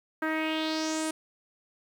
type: tone with low-pass filter sweep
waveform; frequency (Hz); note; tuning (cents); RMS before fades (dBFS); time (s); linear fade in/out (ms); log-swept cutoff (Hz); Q
sawtooth; 315.2; D#4; +23; -30; 0.22-1.11; 5; 1600 to 9800; 3.7
effects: 9-bit